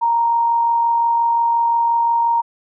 sine tone with amplitude modulation, 932.3 Hz, A#5, in tune, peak -12 dBFS, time 0.01-2.42 s, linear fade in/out 20 ms, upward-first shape sine, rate 45.7 Hz, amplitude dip 25%, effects none

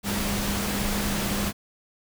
sine tone in noise, 202.1 Hz, G#3, 47 cents flat, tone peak -29 dBFS, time 0.03-1.53 s, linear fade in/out 50 ms, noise pink, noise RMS -28 dBFS, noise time 0.03-1.53 s, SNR -4 dB, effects none

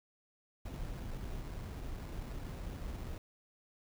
brown noise with sample-and-hold, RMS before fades -42 dBFS, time 0.65-3.18 s, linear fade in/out 2 ms, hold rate 3150 Hz, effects none

